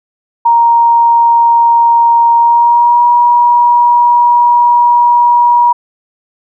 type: tone with pitch glide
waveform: sine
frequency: 935 to 959.1 Hz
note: A#5 to A#5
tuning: +5 to +49 cents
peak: -4 dBFS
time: 0.45-5.73 s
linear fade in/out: 10 ms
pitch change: +44 cents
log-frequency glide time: 2.37-3.04 s
effects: none